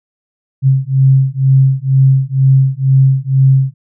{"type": "beating tone pair", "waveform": "sine", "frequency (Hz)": [132.9, 135], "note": ["C3", "C#3"], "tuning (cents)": [27, -45], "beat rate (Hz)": 2.1, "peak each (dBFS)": -10, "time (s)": [0.62, 3.74], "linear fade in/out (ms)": 50, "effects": []}